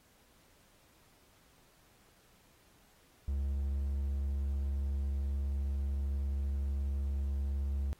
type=tone; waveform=triangle; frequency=69.3 Hz; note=C#2; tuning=in tune; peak=-29 dBFS; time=3.28-7.93 s; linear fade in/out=0 ms; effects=pink hiss -66 dBFS RMS until 7.99 s + AAC 48 kbps